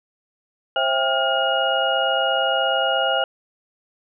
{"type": "tone cluster", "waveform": "sine", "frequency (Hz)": [531, 665, 794, 1413, 2876], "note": ["C5", "E5", "G5", "F6", "F#7"], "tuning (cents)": [25, 15, 22, 20, -50], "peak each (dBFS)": -24, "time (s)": [0.76, 3.24], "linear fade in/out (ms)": 2, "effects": []}